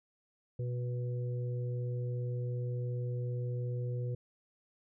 harmonic tone, 122.7 Hz, B2, 11 cents flat, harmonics 1 / 3 / 4, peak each -33 / -47 / -44 dBFS, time 0.59-4.15 s, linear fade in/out 5 ms, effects none

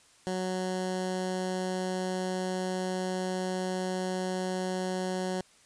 15% pulse tone with notch filter, 185 Hz, F#3, in tune, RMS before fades -32 dBFS, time 0.27-5.41 s, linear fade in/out 0 ms, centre 2300 Hz, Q 1.8, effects white hiss -60 dBFS RMS until 5.65 s + resampled to 22050 Hz

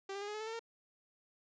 sawtooth tone with pitch steps, 390.8 / 399.9 / 409.3 / 418.8 / 428.6 / 438.7 / 448.9 / 459.4 Hz, G4 / G4 / G#4 / G#4 / A4 / A4 / A4 / A#4, -5 / +35 / -25 / +15 / -45 / -5 / +35 / -25 cents, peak -36 dBFS, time 0.09-0.594 s, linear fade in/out 5 ms, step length 63 ms, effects resampled to 16000 Hz

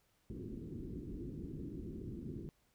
white low-pass noise, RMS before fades -45 dBFS, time 0.3-2.49 s, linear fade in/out 0 ms, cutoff 370 Hz, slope 48 dB/octave, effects pink hiss -75 dBFS RMS until 2.74 s

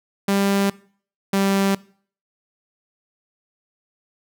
sawtooth tone pair in turn, 198.2 / 196.04 Hz, G3 / G3, +19 / 0 cents, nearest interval unison, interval 19 cents, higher first, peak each -13 dBFS, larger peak neither, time 0.28-0.7 / 1.33-1.75 s, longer neither, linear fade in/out 5 ms, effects noise-tail reverb RT60 0.5 s tail -22 dB re dry

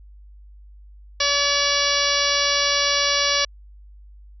harmonic tone, 571 Hz, D5, 49 cents flat, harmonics 1 / 2 / 3 / 4 / 5 / 6 / 7 / 8 / 9 / 10, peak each -27 / -27 / -27 / -27 / -27 / -27 / -27 / -27 / -27 / -27 dBFS, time 1.2-3.45 s, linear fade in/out 5 ms, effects added 50 Hz sine -42 dBFS peak until 4.4 s

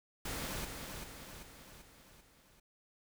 pink noise with echo, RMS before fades -40 dBFS, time 0.25-0.65 s, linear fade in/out 5 ms, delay 390 ms, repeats 5, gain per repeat -5 dB, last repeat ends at 2.6 s, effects none

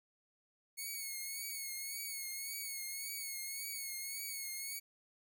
5% pulse tone with vibrato, 2200 Hz, C#7, 14 cents flat, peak -31 dBFS, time 0.77-4.8 s, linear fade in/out 20 ms, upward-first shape triangle, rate 1.8 Hz, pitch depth 60 cents each way, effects none

